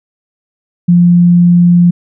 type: tone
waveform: sine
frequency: 174.61 Hz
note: F3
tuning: in tune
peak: -3 dBFS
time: 0.88-1.91 s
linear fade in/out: 10 ms
effects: none